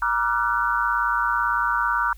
sine tone cluster, 951 / 1176 / 1377 / 1495 Hz, A#5 / D6 / F6 / F#6, +34 / +2 / -25 / +17 cents, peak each -25 dBFS, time 0.02-2.13 s, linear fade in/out 2 ms, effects added 50 Hz sine -40 dBFS peak until 2.17 s + white hiss -57 dBFS RMS until 2.17 s

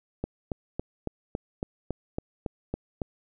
click train, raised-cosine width 2 ms, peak -16 dBFS, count 11, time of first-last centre 0.24-3.018 s, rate 3.6 Hz, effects none

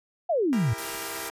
sine exponential sweep, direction down, 740 to 100.9 Hz, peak -21 dBFS, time 0.29-0.74 s, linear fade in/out 10 ms
10% pulse chord, E diminished, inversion none, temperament equal with one note detuned, 329.6 / 399.3 / 466.2 Hz, E4 / G4 / Bb4, 0 / +32 / 0 cents, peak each -31 dBFS, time 0.53-1.3 s, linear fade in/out 0 ms
white noise, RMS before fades -36 dBFS, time 0.78-1.29 s, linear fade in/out 2 ms
effects resampled to 32000 Hz

